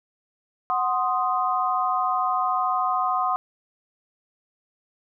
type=chord; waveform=sine; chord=C diminished; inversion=second; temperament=equal; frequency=740 / 1046.5 / 1244.5 Hz; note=Gb5 / C6 / Eb6; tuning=0 / 0 / 0 cents; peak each=-25 dBFS; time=0.7-3.36 s; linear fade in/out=0 ms; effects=none